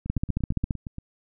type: two click trains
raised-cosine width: 5 ms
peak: -22 / -12 dBFS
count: 9 / 10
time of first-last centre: 0.06-0.984 / 0.1-0.708 s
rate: 8.66 / 14.8 Hz
effects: none